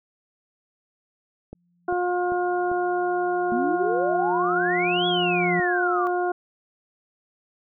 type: click train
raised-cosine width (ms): 2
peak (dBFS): -24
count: 4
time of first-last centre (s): 1.53-2.716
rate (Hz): 2.53
type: tone with exponential growth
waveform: sine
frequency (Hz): 174.61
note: F3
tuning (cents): 0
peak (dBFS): -25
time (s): 1.55-5.6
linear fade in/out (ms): 2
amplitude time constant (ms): 880
type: harmonic tone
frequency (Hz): 356.8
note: F4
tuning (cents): +37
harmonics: 1 / 2 / 3 / 4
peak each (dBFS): -24 / -25 / -35 / -32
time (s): 1.88-6.32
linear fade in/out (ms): 5
type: exponential two-way sweep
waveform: sine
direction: up then down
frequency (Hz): 226.3 to 3401 to 1118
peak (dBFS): -24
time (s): 3.52-6.07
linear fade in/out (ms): 0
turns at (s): 5.07
effects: none